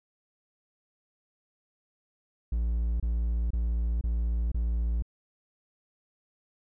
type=tone bursts; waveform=triangle; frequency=57.4 Hz; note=A#1; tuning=26 cents flat; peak=-23 dBFS; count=5; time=2.52-5.024 s; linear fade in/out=5 ms; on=480 ms; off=26 ms; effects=none